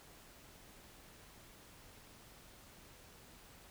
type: silence
effects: pink hiss -59 dBFS RMS until 3.7 s